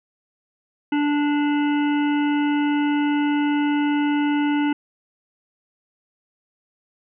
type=harmonic tone; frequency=292.5 Hz; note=D4; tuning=7 cents flat; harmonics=1 / 3 / 5 / 7 / 9 / 10; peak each=-18 / -28 / -32 / -35 / -37 / -38 dBFS; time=0.92-4.73 s; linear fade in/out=5 ms; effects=none